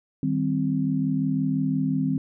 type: chord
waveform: sine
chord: C minor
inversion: first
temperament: equal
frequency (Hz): 155.56 / 196 / 261.6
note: Eb3 / G3 / C4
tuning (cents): 0 / 0 / 0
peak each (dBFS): -26 / -28 / -24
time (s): 0.23-2.18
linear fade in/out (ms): 2
effects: none